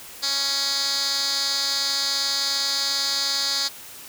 10% pulse tone with band-pass filter, 277.2 Hz, C#4, in tune, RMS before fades -24 dBFS, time 0.22-3.69 s, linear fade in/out 20 ms, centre 5000 Hz, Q 5.1, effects white hiss -41 dBFS RMS until 4.08 s

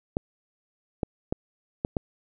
clicks, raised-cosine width 2 ms, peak -12 dBFS, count 5, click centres 0.169 / 1.032 / 1.325 / 1.849 / 1.968 s, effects none

